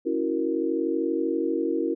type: chord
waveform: sine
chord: F# dominant seventh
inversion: second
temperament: equal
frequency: 277.2 / 329.6 / 370 / 466.2 Hz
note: C#4 / E4 / F#4 / A#4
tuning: 0 / 0 / 0 / 0 cents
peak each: -30 / -26 / -30 / -29 dBFS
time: 0.05-1.95 s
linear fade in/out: 20 ms
effects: none